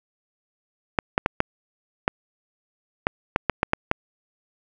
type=clicks; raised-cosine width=0.5 ms; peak=-3 dBFS; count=11; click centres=0.988 / 1.179 / 1.261 / 1.404 / 2.079 / 3.069 / 3.361 / 3.497 / 3.631 / 3.734 / 3.914 s; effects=none